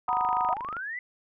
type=chord; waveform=sine; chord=B major seventh; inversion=second; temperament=equal; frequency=740 / 932.3 / 987.8 / 1244.5 Hz; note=F#5 / A#5 / B5 / D#6; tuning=0 / 0 / 0 / 0 cents; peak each=-29 dBFS; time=0.08-0.54 s; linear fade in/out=5 ms
type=click train; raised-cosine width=0.5 ms; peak=-24 dBFS; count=18; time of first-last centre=0.09-0.767 s; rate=25.1 Hz
type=linear sweep; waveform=sine; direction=up; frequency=617 to 2039 Hz; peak=-32 dBFS; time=0.49-0.99 s; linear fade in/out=2 ms
effects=none